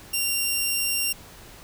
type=tone; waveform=10% pulse; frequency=2770 Hz; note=F7; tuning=15 cents flat; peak=-14 dBFS; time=0.13-1.13 s; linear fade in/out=10 ms; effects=pink hiss -46 dBFS RMS until 1.63 s